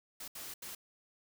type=noise bursts at uneven times; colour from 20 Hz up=white; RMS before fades=-45 dBFS; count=3; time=0.2-0.28 / 0.35-0.54 / 0.62-0.75 s; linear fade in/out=5 ms; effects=none